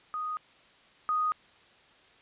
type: tone pair in turn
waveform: sine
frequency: 1243 / 1243 Hz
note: D#6 / D#6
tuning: -2 / -2 cents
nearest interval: unison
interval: 0 cents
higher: neither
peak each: -31 / -25 dBFS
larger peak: second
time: 0.14-0.37 / 1.09-1.32 s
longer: neither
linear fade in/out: 0 ms
effects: white hiss -59 dBFS RMS until 2.21 s + resampled to 8000 Hz